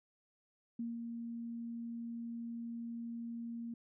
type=tone with ADSR envelope; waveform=sine; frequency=233.1 Hz; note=A#3; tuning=in tune; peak=-36 dBFS; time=0.79-3.74 s; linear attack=5 ms; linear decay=180 ms; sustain=-4 dB; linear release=4 ms; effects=none